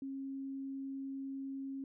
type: tone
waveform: sine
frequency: 271 Hz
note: C#4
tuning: 39 cents flat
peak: -39 dBFS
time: 0.02-1.84 s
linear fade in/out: 2 ms
effects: none